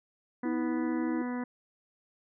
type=harmonic tone; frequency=246.9 Hz; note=B3; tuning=in tune; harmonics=1 / 2 / 3 / 4 / 5 / 6 / 7 / 8; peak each=-32 / -42 / -46 / -43 / -51 / -49 / -49 / -49 dBFS; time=0.43-1.44 s; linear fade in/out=5 ms
type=tone with vibrato; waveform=sine; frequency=321.2 Hz; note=E4; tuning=45 cents flat; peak=-30 dBFS; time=0.45-1.22 s; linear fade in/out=5 ms; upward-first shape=triangle; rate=16 Hz; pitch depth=30 cents each way
effects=none